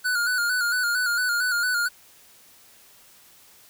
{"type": "tone with vibrato", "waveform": "square", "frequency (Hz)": 1453, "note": "F#6", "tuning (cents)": -32, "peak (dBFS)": -22, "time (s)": [0.04, 1.89], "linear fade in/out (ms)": 20, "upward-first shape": "square", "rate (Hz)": 4.4, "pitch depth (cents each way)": 47, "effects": ["white hiss -53 dBFS RMS until 3.69 s"]}